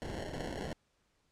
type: noise with sample-and-hold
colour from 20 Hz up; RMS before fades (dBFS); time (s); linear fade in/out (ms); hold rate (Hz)
white; -40; 0.02-0.73; 0; 1225
effects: pink hiss -75 dBFS RMS until 1.31 s + low-pass 8000 Hz 12 dB/octave